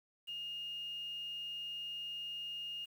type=tone with quantisation; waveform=sine; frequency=2840 Hz; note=F7; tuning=28 cents sharp; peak=-40 dBFS; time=0.27-2.86 s; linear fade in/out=20 ms; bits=10; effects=none